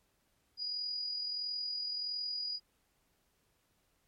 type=tone with amplitude modulation; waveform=sine; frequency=4900 Hz; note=D#8; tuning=27 cents flat; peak=-33 dBFS; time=0.57-2.6 s; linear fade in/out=50 ms; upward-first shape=sine; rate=41.5 Hz; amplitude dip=40%; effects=pink hiss -75 dBFS RMS until 4.07 s + MP3 64 kbps